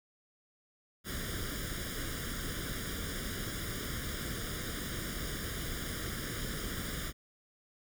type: noise with comb filter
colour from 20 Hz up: pink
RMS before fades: -38 dBFS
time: 1.04-7.13 s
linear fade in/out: 50 ms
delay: 0.58 ms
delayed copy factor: +0.85
effects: none